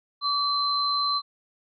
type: tone pair together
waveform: sine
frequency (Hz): 1153 / 4083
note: D6 / C8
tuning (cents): -32 / -43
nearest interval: octave + minor seventh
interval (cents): 2189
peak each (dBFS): -25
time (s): 0.21-1.22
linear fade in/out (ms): 50
effects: none